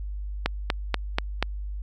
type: click train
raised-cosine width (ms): 0.3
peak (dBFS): -6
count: 5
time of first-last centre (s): 0.46-1.426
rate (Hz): 4.14
effects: added 50 Hz sine -30 dBFS peak until 1.82 s